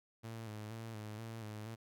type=tone with vibrato; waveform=sawtooth; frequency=110 Hz; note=A2; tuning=in tune; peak=-40 dBFS; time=0.23-1.76 s; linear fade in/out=20 ms; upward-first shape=square; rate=2.1 Hz; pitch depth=51 cents each way; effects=none